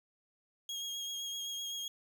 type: tone with vibrato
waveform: 30% pulse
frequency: 3272 Hz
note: G#7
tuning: 26 cents flat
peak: -35 dBFS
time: 0.69-1.88 s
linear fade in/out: 2 ms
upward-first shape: sine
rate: 7.8 Hz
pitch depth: 19 cents each way
effects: none